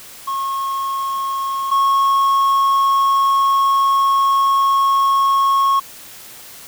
triangle tone pair in turn, 1087 / 1094.6 Hz, C#6 / C#6, -34 / -22 cents, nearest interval unison, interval 12 cents, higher second, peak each -17 / -10 dBFS, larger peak second, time 0.27-1.71 / 1.71-5.8 s, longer second, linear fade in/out 10 ms, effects white hiss -38 dBFS RMS until 6.67 s

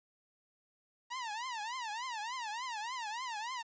sawtooth tone with vibrato, 932.3 Hz, A#5, in tune, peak -34 dBFS, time 1.1-3.63 s, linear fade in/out 20 ms, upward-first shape triangle, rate 3.4 Hz, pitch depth 230 cents each way, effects resampled to 16000 Hz + 11-bit

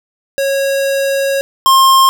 square tone pair in turn, 549 / 1064.3 Hz, C#5 / C6, -17 / +29 cents, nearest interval major seventh, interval 1146 cents, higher second, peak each -13 / -6 dBFS, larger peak second, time 0.38-1.41 / 1.66-2.09 s, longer first, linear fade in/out 0 ms, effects none

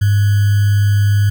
sine tone with sample-and-hold, 101.7 Hz, G#2, 36 cents flat, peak -9 dBFS, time 0.01-1.3 s, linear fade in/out 10 ms, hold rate 1575 Hz, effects none

